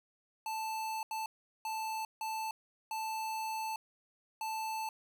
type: tone bursts at uneven times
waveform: square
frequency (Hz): 880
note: A5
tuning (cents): 0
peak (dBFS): -36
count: 6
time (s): 0.46-1.03 / 1.11-1.26 / 1.65-2.05 / 2.21-2.51 / 2.91-3.76 / 4.41-4.89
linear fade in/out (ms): 2
effects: none